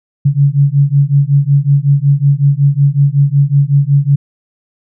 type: beating tone pair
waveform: sine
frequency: 138.59 / 143.99 Hz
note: C#3 / D3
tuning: 0 / -34 cents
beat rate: 5.4 Hz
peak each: -10 dBFS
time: 0.25-4.16 s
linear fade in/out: 10 ms
effects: none